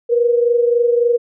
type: tone pair together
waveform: sine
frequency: 473.6 / 497.2 Hz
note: A#4 / B4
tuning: +27 / +12 cents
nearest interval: minor second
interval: 85 cents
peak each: -12 / -19 dBFS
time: 0.09-1.18 s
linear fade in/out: 20 ms
effects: none